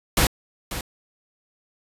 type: noise with echo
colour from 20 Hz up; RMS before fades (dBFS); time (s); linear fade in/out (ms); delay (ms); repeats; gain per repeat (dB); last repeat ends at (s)
pink; -18; 0.17-0.27; 2; 540; 1; -12; 0.81
effects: resampled to 32000 Hz